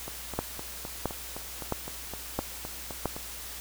two click trains, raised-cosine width 1 ms, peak -23 / -13 dBFS, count 13 / 5, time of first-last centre 0.08-3.165 / 0.39-3.057 s, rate 3.89 / 1.5 Hz, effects added 60 Hz sine -48 dBFS peak until 3.6 s + white hiss -41 dBFS RMS until 3.6 s

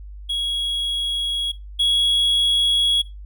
triangle tone pair in turn, 3322 / 3335 Hz, G#7 / G#7, 0 / +7 cents, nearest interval unison, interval 7 cents, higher second, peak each -19 / -14 dBFS, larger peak second, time 0.29-1.52 / 1.79-3.02 s, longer neither, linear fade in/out 10 ms, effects noise-tail reverb RT60 0.2 s tail -17 dB re dry + added 50 Hz sine -34 dBFS peak until 3.25 s

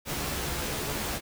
pink noise with comb filter, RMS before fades -32 dBFS, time 0.05-1.21 s, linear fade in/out 50 ms, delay 14 ms, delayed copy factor +0.55, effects none

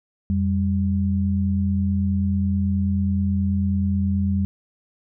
sine tone pair together, 87.59 / 196.9 Hz, F2 / G3, +6 / +8 cents, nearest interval octave + major second, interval 1402 cents, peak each -21 dBFS, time 0.3-4.45 s, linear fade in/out 0 ms, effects none

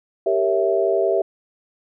sine chord, G diminished seventh, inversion none, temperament equal with one note detuned, 392 / 462.7 / 554.4 / 659.3 Hz, G4 / Bb4 / Db5 / Fb5, 0 / -13 / 0 / 0 cents, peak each -20 / -24 / -25 / -20 dBFS, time 0.26-1.22 s, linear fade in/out 5 ms, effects none

